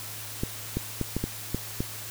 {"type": "clicks", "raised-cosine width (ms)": 3, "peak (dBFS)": -14, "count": 7, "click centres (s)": [0.435, 0.77, 1.013, 1.166, 1.24, 1.546, 1.805], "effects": ["added 107 Hz sine -45 dBFS peak until 2.1 s", "white hiss -39 dBFS RMS until 2.1 s"]}